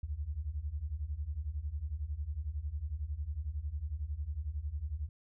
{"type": "beating tone pair", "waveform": "sine", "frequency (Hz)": [67.7, 78.7], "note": ["C#2", "D#2"], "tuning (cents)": [-40, 20], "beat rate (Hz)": 11, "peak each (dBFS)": [-39, -37], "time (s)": [0.03, 5.09], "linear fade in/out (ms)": 5, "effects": []}